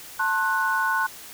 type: chord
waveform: sine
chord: F# diminished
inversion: first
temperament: just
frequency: 888 / 1065.6 / 1480 Hz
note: A5 / C6 / F#6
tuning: +16 / +31 / 0 cents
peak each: -27 / -26 / -23 dBFS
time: 0.19-1.07 s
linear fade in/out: 10 ms
effects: white hiss -42 dBFS RMS until 1.33 s